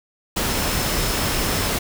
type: tone in noise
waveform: sine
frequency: 5260 Hz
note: E8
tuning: 5 cents flat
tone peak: -33 dBFS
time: 0.49-1.69 s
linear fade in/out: 10 ms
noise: pink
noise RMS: -22 dBFS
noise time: 0.36-1.79 s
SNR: -14 dB
effects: none